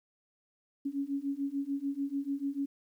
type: beating tone pair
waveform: sine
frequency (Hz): 275.3 / 282.1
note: C#4 / C#4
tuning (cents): -12 / +30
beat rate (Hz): 6.8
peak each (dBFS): -35 / -34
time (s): 0.85-2.66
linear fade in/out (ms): 10
effects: 11-bit